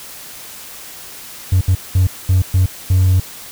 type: tone bursts at uneven times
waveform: triangle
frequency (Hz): 92.4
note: F#2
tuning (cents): -2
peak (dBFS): -6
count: 6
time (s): 1.52-1.61 / 1.68-1.75 / 1.95-2.07 / 2.29-2.42 / 2.54-2.66 / 2.9-3.2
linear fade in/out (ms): 5
effects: tanh soft clip ceiling -4 dBFS + white hiss -34 dBFS RMS until 3.51 s